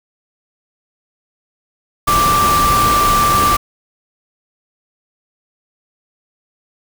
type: tone in noise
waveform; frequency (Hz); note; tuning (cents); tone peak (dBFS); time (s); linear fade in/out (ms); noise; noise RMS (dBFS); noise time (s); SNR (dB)
sine; 1174.7; D6; 0; -11; 2.07-3.57; 10; pink; -18; 2.07-3.57; +4
effects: none